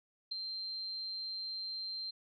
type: tone with ADSR envelope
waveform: sine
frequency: 4148 Hz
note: C8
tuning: 16 cents flat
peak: -32 dBFS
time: 0.31-2.11 s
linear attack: 11 ms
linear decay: 6 ms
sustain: -6 dB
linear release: 11 ms
effects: none